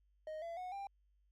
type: tone with pitch steps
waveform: triangle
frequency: 622.3 / 674.7 / 731.5 / 793.2 Hz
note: D#5 / E5 / F#5 / G5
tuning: 0 / +40 / -20 / +20 cents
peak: -40 dBFS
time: 0.27-0.87 s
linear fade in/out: 2 ms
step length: 150 ms
effects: added 50 Hz sine -70 dBFS peak until 1.31 s